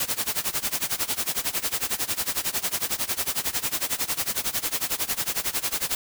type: noise with tremolo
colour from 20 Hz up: white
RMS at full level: -24 dBFS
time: 0-5.95 s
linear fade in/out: 2 ms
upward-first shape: sine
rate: 11 Hz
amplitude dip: 90%
effects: none